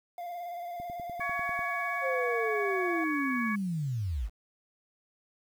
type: tone with vibrato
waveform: triangle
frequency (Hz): 698.5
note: F5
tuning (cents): 0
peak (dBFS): -34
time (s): 0.18-3.04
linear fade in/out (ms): 2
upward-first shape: square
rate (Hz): 18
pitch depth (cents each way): 27
type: click train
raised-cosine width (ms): 3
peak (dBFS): -33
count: 9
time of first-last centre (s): 0.8-1.592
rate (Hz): 10.1
type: harmonic tone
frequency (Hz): 561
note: C#5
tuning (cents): +21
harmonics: 2 / 3 / 4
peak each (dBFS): -35 / -35 / -35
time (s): 1.2-3.56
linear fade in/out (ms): 10
type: linear sweep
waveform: sine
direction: down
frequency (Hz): 542 to 43.66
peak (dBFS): -29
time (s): 2.01-4.3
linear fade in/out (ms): 50
effects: 9-bit